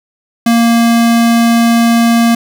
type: tone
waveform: square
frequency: 232.5 Hz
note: A#3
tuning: 4 cents flat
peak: -7 dBFS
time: 0.46-2.35 s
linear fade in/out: 5 ms
effects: none